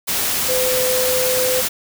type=tone in noise; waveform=sine; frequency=509 Hz; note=C5; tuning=48 cents flat; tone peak=-18 dBFS; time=0.48-1.62 s; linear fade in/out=20 ms; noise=white; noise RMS=-20 dBFS; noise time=0.07-1.69 s; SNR=-1 dB; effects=none